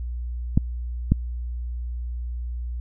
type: clicks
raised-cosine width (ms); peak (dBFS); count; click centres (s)
5; -4; 2; 0.575 / 1.12
effects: added 60 Hz sine -27 dBFS peak until 2.8 s